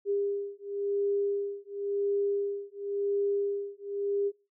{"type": "beating tone pair", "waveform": "sine", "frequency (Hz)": [402, 402.94], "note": ["G4", "G4"], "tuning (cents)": [44, 48], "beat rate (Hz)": 0.94, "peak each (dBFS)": -31, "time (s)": [0.05, 4.32], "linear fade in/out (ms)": 50, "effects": ["noise-tail reverb RT60 0.3 s tail -23 dB re dry"]}